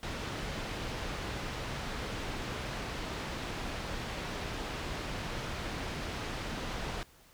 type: low-pass noise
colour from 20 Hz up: pink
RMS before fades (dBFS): -38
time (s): 0.03-7.03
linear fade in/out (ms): 0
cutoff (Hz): 4400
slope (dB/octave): 12
effects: pink hiss -60 dBFS RMS until 7.33 s